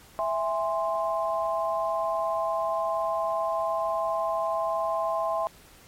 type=chord; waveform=sine; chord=E augmented; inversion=none; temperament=equal with one note detuned; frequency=659.3 / 822 / 1046.5 Hz; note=E5 / G#5 / B#5; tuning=0 / -18 / 0 cents; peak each=-27 / -32 / -29 dBFS; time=0.19-5.47 s; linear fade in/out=0 ms; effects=pink hiss -53 dBFS RMS until 5.87 s + MP3 64 kbps